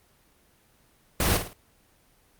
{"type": "noise with echo", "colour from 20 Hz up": "pink", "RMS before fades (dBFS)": -23, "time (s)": [1.2, 1.37], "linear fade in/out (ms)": 2, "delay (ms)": 54, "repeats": 3, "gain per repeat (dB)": -8, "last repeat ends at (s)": 1.532, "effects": ["pink hiss -62 dBFS RMS until 2.39 s", "Opus 24 kbps"]}